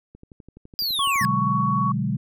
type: click train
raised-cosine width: 3 ms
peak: -31 dBFS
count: 14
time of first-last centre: 0.15-1.242 s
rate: 11.9 Hz
type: linear sweep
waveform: square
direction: down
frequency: 4912 to 1639 Hz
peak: -23 dBFS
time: 0.79-1.25 s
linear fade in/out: 0 ms
type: tone with pitch glide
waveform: sine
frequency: 1108.7 to 1118.3 Hz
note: C#6 to C#6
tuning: 0 to +15 cents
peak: -21 dBFS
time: 0.99-1.92 s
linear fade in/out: 5 ms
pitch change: +15 cents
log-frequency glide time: 1.16-1.58 s
type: chord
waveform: sine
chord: G# half-diminished seventh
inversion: first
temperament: equal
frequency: 123.47 / 146.83 / 185 / 207.7 Hz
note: B2 / D3 / F#3 / G#3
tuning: 0 / 0 / 0 / 0 cents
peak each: -27 dBFS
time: 1.21-2.17 s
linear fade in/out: 5 ms
effects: none